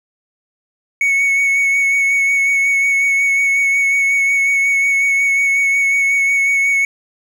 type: tone with vibrato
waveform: triangle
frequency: 2217 Hz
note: C#7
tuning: in tune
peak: -10 dBFS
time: 1.01-6.85 s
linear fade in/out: 2 ms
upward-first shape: sine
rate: 5.5 Hz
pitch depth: 17 cents each way
effects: none